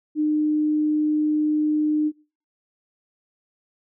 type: tone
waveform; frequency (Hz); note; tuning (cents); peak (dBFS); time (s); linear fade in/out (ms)
sine; 303.7; D#4; -42; -18; 0.15-2.12; 50
effects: noise-tail reverb RT60 0.4 s tail -25 dB re dry